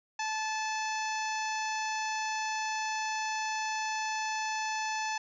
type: harmonic tone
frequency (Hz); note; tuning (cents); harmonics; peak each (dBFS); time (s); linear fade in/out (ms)
870; A5; -20; 1 / 2 / 3 / 4 / 5 / 6 / 7 / 8; -33 / -38 / -39 / -48 / -45 / -45 / -43 / -50; 0.19-5.18; 5
effects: none